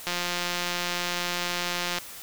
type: click train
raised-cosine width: 0.2 ms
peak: -11 dBFS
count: 338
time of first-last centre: 0.07-1.985 s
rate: 176 Hz
effects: white hiss -42 dBFS RMS until 2.22 s